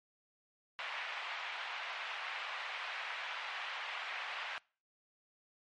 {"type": "band-pass noise", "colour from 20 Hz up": "white", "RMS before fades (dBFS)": -42, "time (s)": [0.79, 4.58], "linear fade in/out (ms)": 0, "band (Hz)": [720, 2900], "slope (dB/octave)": 24, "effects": ["noise-tail reverb RT60 0.4 s tail -25 dB re dry", "MP3 48 kbps"]}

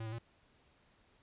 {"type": "tone with pitch steps", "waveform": "square", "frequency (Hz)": [112.4, 110, 116.2], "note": ["A2", "A2", "A#2"], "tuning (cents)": [37, 0, -5], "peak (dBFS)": -40, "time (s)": [0, 0.186], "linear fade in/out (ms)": 5, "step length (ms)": 62, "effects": ["pink hiss -69 dBFS RMS until 1.22 s", "resampled to 8000 Hz"]}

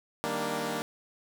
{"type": "chord", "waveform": "10% pulse", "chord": "Eb major seventh", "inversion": "none", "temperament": "equal", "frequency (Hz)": [155.56, 196, 233.1, 293.7], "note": ["Eb3", "G3", "Bb3", "D4"], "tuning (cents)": [0, 0, 0, 0], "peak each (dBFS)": [-30, -30, -26, -28], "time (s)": [0.24, 0.82], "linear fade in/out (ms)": 0, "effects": []}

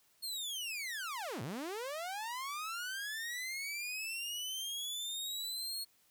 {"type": "linear two-way sweep", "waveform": "sawtooth", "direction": "down then up", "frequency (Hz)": [4340, 103.5, 4340], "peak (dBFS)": -35, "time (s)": [0.22, 5.85], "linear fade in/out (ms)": 20, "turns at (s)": 1.42, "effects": ["white hiss -70 dBFS RMS until 6.1 s"]}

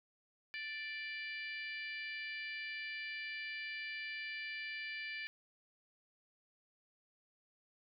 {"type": "harmonic tone", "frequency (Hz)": 587.3, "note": "D5", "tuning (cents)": 0, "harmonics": [3, 4, 5, 6, 7, 8], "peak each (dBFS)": [-45, -44, -51, -59, -57, -54], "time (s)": [0.54, 5.27], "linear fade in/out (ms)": 0, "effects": []}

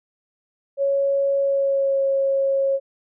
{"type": "tone with pitch glide", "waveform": "sine", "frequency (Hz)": [554.4, 545.5], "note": ["C#5", "C#5"], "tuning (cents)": [0, -28], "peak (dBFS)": -17, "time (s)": [0.77, 2.8], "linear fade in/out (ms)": 50, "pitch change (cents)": -28, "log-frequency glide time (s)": [1.4, 2.02], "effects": []}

